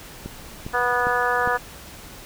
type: click train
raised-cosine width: 3 ms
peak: -18 dBFS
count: 4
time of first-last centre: 0.26-1.475 s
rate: 2.47 Hz
type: harmonic tone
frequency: 244.9 Hz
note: B3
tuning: 14 cents flat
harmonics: 2 / 3 / 4 / 5 / 6 / 7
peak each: -26 / -26 / -26 / -26 / -26 / -26 dBFS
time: 0.73-1.58 s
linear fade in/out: 20 ms
effects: pink hiss -41 dBFS RMS until 2.25 s